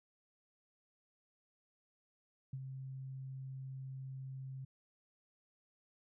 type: tone with ADSR envelope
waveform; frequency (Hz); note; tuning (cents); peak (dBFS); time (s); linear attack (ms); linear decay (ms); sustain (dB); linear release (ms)
sine; 132.8; C3; +26; -38; 2.53-4.65; 4; 51; -5; 7
effects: none